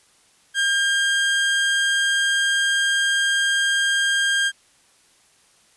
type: tone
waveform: 30% pulse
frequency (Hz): 1605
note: G6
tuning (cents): +40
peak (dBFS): -15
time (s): 0.54-4.52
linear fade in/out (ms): 50
effects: white hiss -57 dBFS RMS until 5.76 s + resampled to 24000 Hz